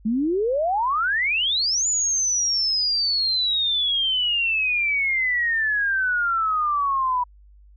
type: exponential two-way sweep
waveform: sine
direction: up then down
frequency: 208.4 to 7040 to 975 Hz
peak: -19 dBFS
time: 0.05-7.24 s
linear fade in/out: 10 ms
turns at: 1.87 s
effects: added 50 Hz sine -47 dBFS peak until 7.76 s